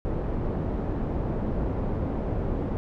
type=low-pass noise; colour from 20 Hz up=pink; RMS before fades=-28 dBFS; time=0.05-2.77 s; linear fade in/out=0 ms; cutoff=570 Hz; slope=12 dB/octave; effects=none